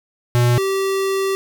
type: tone pair in turn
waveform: square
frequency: 121.3 / 387.8 Hz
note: B2 / G4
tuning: -31 / -19 cents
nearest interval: octave + minor sixth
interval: 2012 cents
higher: second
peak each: -13 / -18 dBFS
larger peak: first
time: 0.35-0.58 / 0.58-1.35 s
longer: second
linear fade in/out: 0 ms
effects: none